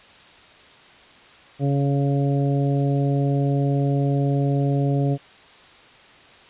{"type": "harmonic tone", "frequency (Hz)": 140, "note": "C#3", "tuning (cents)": 18, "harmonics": [1, 2, 3, 4, 5], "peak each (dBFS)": [-19, -25, -29, -31, -33], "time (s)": [1.59, 5.18], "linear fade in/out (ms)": 50, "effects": ["white hiss -48 dBFS RMS until 6.49 s", "resampled to 8000 Hz"]}